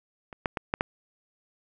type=clicks; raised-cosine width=0.5 ms; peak=-26 / -11 / -14 / -10 / -9 dBFS; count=5; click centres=0.328 / 0.458 / 0.572 / 0.739 / 0.809 s; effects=none